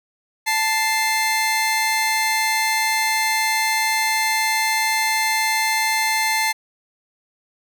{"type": "tone pair together", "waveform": "sawtooth", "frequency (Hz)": [880, 2093], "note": ["A5", "C7"], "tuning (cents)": [0, 0], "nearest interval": "octave + minor third", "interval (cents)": 1500, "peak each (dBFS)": -17, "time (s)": [0.46, 6.53], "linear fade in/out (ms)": 20, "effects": []}